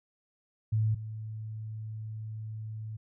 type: tone pair in turn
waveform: sine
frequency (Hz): 109.2 / 109.2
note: A2 / A2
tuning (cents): -13 / -13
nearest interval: unison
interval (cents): 0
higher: neither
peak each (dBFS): -24 / -36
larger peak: first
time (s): 0.72-0.95 / 0.95-2.97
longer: second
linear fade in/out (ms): 10
effects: none